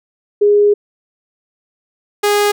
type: tone pair in turn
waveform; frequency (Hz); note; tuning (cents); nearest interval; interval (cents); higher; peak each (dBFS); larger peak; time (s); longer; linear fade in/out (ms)
sine / sawtooth; 412.2 / 412.2; G#4 / G#4; -13 / -13; unison; 0; neither; -7; neither; 0.41-0.74 / 2.23-2.52; first; 10
effects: none